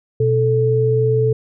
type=tone pair together; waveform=sine; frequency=123 / 438.3 Hz; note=B2 / A4; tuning=-7 / -7 cents; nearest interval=octave + minor seventh; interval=2200 cents; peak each=-16 / -15 dBFS; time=0.2-1.33 s; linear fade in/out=5 ms; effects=none